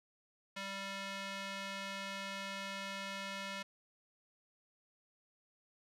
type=tone with band-pass filter; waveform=square; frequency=196 Hz; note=G3; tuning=in tune; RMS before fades=-43 dBFS; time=0.56-3.63 s; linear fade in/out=10 ms; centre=2600 Hz; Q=0.85; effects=none